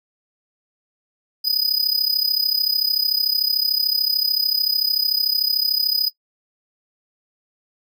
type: tone with amplitude modulation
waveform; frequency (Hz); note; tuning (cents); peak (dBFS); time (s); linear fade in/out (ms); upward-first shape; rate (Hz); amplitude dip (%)
square; 4978; D#8; 0; -14; 1.44-6.1; 20; sine; 33.5; 80
effects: noise-tail reverb RT60 0.1 s tail -22 dB re dry